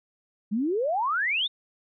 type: exponential sweep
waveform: sine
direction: up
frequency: 196 to 3729 Hz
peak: -23 dBFS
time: 0.51-1.48 s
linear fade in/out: 20 ms
effects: none